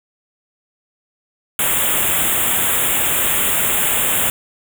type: band-stop noise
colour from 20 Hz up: white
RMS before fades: -17 dBFS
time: 1.59-4.3 s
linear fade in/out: 2 ms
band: 3600 to 7000 Hz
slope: 96 dB/octave
effects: none